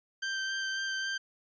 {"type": "tone with vibrato", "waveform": "sawtooth", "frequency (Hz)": 1566, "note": "G6", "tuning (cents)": -2, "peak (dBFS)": -28, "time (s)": [0.22, 1.18], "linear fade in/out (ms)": 10, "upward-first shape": "sine", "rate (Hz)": 3.7, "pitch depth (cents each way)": 11, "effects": ["resampled to 16000 Hz"]}